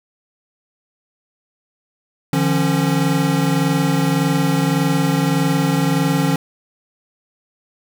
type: tone cluster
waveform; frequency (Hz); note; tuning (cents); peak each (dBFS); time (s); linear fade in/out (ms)
square; 149.7 / 171.4 / 273.5; D3 / F3 / C#4; +33 / -32 / -23; -20; 2.33-6.36; 2
effects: 8-bit